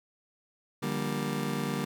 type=chord; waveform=30% pulse; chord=G minor seventh; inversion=second; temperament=just; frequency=147 / 176.4 / 196 / 235.2 Hz; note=D3 / F3 / G3 / Bb3; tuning=+2 / +18 / 0 / +16 cents; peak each=-32 / -38 / -32 / -32 dBFS; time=0.82-1.85 s; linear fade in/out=10 ms; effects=none